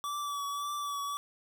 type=tone with vibrato; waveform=square; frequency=1151 Hz; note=D6; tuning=35 cents flat; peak=-34 dBFS; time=0.04-1.17 s; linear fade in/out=0 ms; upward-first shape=triangle; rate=1.8 Hz; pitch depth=32 cents each way; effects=none